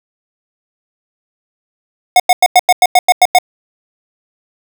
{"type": "tone bursts", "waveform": "square", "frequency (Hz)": 726, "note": "F#5", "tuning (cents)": -33, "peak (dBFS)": -4, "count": 10, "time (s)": [2.16, 3.386], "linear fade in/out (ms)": 2, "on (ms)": 38, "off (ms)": 94, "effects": []}